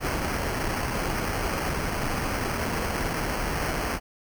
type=noise with sample-and-hold; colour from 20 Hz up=pink; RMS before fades=-28 dBFS; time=0-4 s; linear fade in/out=50 ms; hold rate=3675 Hz; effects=none